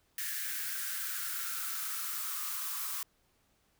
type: noise with high-pass filter sweep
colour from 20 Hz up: blue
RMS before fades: -37 dBFS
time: 0.18-3.03 s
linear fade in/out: 2 ms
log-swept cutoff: 1700 to 1100 Hz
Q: 6.1
effects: pink hiss -72 dBFS RMS until 3.79 s